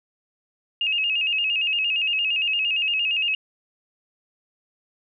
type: tone with vibrato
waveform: sine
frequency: 2692 Hz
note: E7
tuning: 36 cents sharp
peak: -20 dBFS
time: 0.81-3.35 s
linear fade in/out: 2 ms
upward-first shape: square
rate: 8.7 Hz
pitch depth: 83 cents each way
effects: none